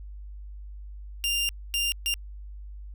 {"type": "tone bursts at uneven times", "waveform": "sawtooth", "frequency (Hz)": 2794, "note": "F7", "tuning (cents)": 0, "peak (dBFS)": -21, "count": 3, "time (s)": [[1.24, 1.49], [1.74, 1.92], [2.06, 2.14]], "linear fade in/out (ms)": 0, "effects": ["added 50 Hz sine -38 dBFS peak until 2.94 s"]}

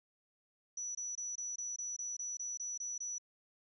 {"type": "tone bursts", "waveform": "sine", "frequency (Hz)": 5910, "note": "F#8", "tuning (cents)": -3, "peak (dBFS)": -38, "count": 12, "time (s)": [0.77, 3.183], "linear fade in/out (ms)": 5, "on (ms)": 180, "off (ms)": 23, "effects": []}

